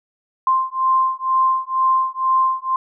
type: beating tone pair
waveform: sine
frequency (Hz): 1046.5 / 1048.6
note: C6 / C6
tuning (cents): 0 / +3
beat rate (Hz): 2.1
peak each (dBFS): -18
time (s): 0.47-2.76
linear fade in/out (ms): 2
effects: none